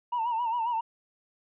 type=tone with vibrato; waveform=triangle; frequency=932.3 Hz; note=A#5; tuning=in tune; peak=-23 dBFS; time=0.12-0.81 s; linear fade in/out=10 ms; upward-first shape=sine; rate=7.4 Hz; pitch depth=88 cents each way; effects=tanh soft clip ceiling -22 dBFS + resampled to 8000 Hz